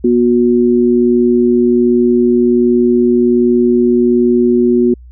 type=tone pair together; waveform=sine; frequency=242.1 / 363.4 Hz; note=B3 / F#4; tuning=-34 / -31 cents; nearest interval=perfect fifth; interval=703 cents; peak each=-10 dBFS; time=0.04-4.94 s; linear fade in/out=5 ms; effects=added 61 Hz sine -33 dBFS peak until 5.11 s